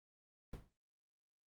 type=noise with exponential decay; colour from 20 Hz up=brown; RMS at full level=-43 dBFS; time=0.53-0.73 s; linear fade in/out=5 ms; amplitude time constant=42 ms; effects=Opus 32 kbps